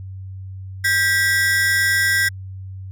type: ring-modulated tone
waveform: 45% pulse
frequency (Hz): 1771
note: A6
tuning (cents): +11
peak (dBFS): -12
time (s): 0.84-2.29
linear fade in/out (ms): 10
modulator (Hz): 179
effects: added 95 Hz sine -30 dBFS peak until 2.91 s